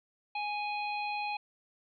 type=harmonic tone; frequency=830.6 Hz; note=G#5; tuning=in tune; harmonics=1 / 3 / 4 / 5; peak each=-34 / -37 / -51 / -45 dBFS; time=0.35-1.37 s; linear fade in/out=5 ms; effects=none